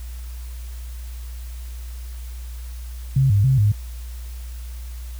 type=tone with pitch steps; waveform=sine; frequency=134.4 / 100.8 / 132.7 / 103.8 Hz; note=C3 / G2 / C3 / G#2; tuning=+47 / +49 / +25 / 0 cents; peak=-13 dBFS; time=3.16-3.72 s; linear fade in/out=5 ms; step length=140 ms; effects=added 60 Hz sine -30 dBFS peak until 5.19 s + white hiss -47 dBFS RMS until 5.19 s